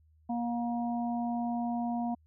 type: harmonic tone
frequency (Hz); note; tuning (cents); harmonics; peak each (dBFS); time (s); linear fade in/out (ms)
237.3; A#3; +31; 1 / 3 / 4; -31 / -35 / -43; 0.29-2.15; 10
effects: added 78 Hz sine -61 dBFS peak until 2.26 s

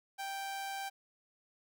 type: tone with amplitude modulation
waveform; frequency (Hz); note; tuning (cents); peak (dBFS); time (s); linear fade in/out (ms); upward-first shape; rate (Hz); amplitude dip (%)
sawtooth; 784; G5; 0; -33; 0.18-0.9; 20; sine; 155; 25
effects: none

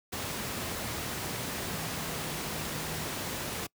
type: tone in noise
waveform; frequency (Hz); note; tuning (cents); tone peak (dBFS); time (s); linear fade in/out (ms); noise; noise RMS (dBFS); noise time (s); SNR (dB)
sine; 157.3; D#3; +19; -42; 1.69-3.05; 10; pink; -35; 0.12-3.67; -10
effects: noise-tail reverb RT60 0.1 s tail -25 dB re dry + high-pass 80 Hz 12 dB/octave

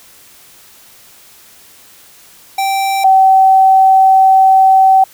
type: tone pair in turn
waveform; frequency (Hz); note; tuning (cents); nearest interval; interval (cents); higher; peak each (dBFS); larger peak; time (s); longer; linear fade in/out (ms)
square / sine; 780 / 765.7; G5 / G5; -9 / -41; unison; 32; first; -13 / -4; second; 2.58-3.04 / 3.04-5.04; second; 5
effects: white hiss -42 dBFS RMS until 5.13 s

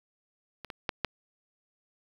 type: clicks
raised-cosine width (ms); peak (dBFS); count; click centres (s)
0.3; -25 / -22 / -12 / -11; 4; 0.647 / 0.702 / 0.892 / 1.047
effects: 7-bit

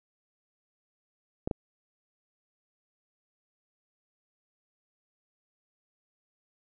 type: clicks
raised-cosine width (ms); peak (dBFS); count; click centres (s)
2; -16; 2; 1.475 / 1.512
effects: none

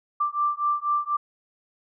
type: beating tone pair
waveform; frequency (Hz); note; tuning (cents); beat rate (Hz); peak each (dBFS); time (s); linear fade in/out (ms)
sine; 1176 / 1180.1; D6 / D6; +2 / +8; 4.1; -25; 0.2-1.17; 10
effects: none

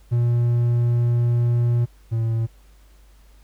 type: tone pair in turn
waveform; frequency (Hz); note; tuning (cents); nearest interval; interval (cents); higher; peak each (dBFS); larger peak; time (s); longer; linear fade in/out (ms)
triangle; 119.4 / 113.63; A#2 / A#2; +42 / -44; minor second; 86; first; -14 / -17; first; 0.11-1.86 / 2.11-2.47; first; 20
effects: added 50 Hz sine -48 dBFS peak until 3.43 s + pink hiss -59 dBFS RMS until 3.43 s

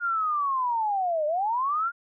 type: linear two-way sweep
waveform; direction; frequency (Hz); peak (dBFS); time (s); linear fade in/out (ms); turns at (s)
sine; down then up; 1428 to 587 to 1428; -23; 0-1.92; 50; 1.26
effects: none

